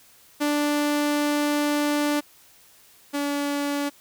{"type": "tone pair in turn", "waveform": "sawtooth", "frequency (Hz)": [293.7, 286.3], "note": ["D4", "D4"], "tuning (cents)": [0, -44], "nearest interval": "unison", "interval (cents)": 44, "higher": "first", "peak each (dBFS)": [-17, -20], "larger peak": "first", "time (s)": [[0.4, 2.21], [3.13, 3.9]], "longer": "first", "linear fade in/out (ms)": 20, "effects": ["white hiss -54 dBFS RMS until 4 s"]}